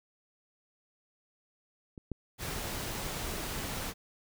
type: clicks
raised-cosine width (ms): 3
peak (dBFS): -32 / -22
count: 2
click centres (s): 1.978 / 2.117
type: noise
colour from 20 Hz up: pink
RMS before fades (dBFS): -37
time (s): 2.38-3.94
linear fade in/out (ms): 50
effects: none